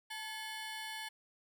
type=ring-modulated tone; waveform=20% pulse; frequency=1296 Hz; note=E6; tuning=30 cents flat; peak=-33 dBFS; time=0.1-1.09 s; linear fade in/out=10 ms; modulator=413 Hz; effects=none